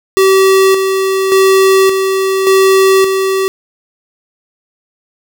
square tone with tremolo, 384 Hz, G4, 36 cents flat, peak -6 dBFS, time 0.17-3.48 s, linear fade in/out 0 ms, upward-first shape square, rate 0.87 Hz, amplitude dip 45%, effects none

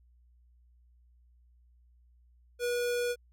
square tone, 484.1 Hz, B4, 35 cents flat, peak -29 dBFS, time 2.59-3.16 s, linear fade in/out 50 ms, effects added 60 Hz sine -59 dBFS peak until 3.32 s + MP3 64 kbps

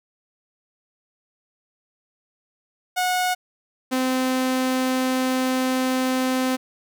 sawtooth tone pair in turn, 730 / 258.1 Hz, F#5 / C4, -24 / -23 cents, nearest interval octave + tritone, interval 1799 cents, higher first, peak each -16 dBFS, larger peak neither, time 2.96-3.35 / 3.91-6.57 s, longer second, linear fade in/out 20 ms, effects none

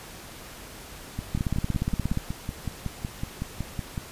two click trains, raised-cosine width 5 ms, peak -13 / -17 dBFS, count 15 / 16, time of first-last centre 1.35-2.174 / 1.19-3.978 s, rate 17 / 5.38 Hz, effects pink hiss -43 dBFS RMS until 4.11 s + resampled to 32000 Hz

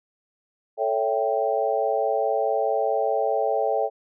sine chord, A dominant seventh, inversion none, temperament equal with one note detuned, 440 / 559.5 / 659.3 / 784 Hz, A4 / C#5 / E5 / G5, 0 / +16 / 0 / 0 cents, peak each -26 dBFS, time 0.77-3.9 s, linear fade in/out 50 ms, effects none

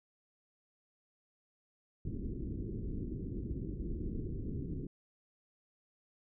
pink low-pass noise, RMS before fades -39 dBFS, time 2.05-4.87 s, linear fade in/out 5 ms, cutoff 390 Hz, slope 48 dB/octave, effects none

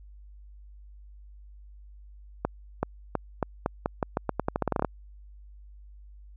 accelerating click train, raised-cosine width 1 ms, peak -11 dBFS, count 19, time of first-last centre 2.45-4.847 s, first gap 380 ms, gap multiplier 0.85, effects added 50 Hz sine -46 dBFS peak until 6.36 s

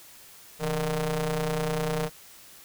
sawtooth ring-modulated tone, 150 Hz, D3, 37 cents sharp, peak -19 dBFS, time 0.59-2.1 s, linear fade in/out 50 ms, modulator 315 Hz, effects white hiss -50 dBFS RMS until 2.64 s

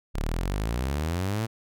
sawtooth exponential sweep, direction up, 34.05 to 116.54 Hz, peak -22 dBFS, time 0.14-1.47 s, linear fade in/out 20 ms, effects none

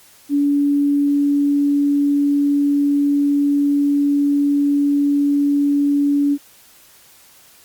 sine tone, 285.8 Hz, D4, 47 cents flat, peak -13 dBFS, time 0.29-6.38 s, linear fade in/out 50 ms, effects white hiss -48 dBFS RMS until 7.64 s + Opus 48 kbps

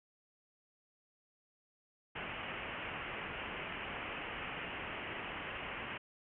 white low-pass noise, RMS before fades -43 dBFS, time 2.15-5.98 s, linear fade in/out 10 ms, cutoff 3000 Hz, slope 96 dB/octave, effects none

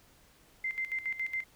sine tone with tremolo, 2082 Hz, C7, 9 cents flat, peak -30 dBFS, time 0.64-1.44 s, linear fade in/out 5 ms, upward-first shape square, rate 7.2 Hz, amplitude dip 75%, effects pink hiss -62 dBFS RMS until 1.55 s

